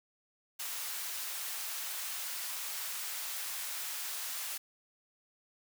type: high-pass noise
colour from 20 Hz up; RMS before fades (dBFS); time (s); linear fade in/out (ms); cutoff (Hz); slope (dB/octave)
white; -39; 0.59-4.58; 10; 850; 12
effects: none